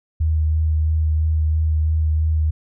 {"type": "tone with vibrato", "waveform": "sine", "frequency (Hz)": 78.3, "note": "D#2", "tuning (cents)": 11, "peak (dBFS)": -15, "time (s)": [0.2, 2.51], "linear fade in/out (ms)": 10, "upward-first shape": "sine", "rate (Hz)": 3, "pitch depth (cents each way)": 16, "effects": []}